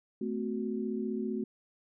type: chord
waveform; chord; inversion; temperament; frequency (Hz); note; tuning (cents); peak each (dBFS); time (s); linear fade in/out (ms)
sine; F# diminished; first; equal with one note detuned; 220 / 255.2 / 370; A3 / C4 / F#4; 0 / -43 / 0; -34 / -37 / -36; 0.21-1.44; 5
effects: none